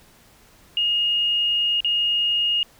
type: tone with dropouts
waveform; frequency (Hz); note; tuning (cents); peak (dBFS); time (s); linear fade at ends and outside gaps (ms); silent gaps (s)
sine; 2855; F7; +37; -18; 0.77-2.63; 1; 1.805-1.846
effects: pink hiss -53 dBFS RMS until 2.79 s